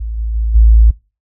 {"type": "tone with level steps", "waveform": "sine", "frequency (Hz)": 55.3, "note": "A1", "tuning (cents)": 9, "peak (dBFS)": [-18, -15, -12, -3], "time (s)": [0, 0.91], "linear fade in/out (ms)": 10, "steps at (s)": [0.17, 0.34, 0.54], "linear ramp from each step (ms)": 20, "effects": ["noise-tail reverb RT60 0.3 s tail -23 dB re dry"]}